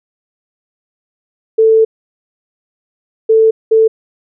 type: tone bursts at uneven times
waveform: sine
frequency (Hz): 443.7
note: A4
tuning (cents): +14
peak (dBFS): -5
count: 3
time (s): 1.58-1.85 / 3.29-3.51 / 3.71-3.88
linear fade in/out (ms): 10
effects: none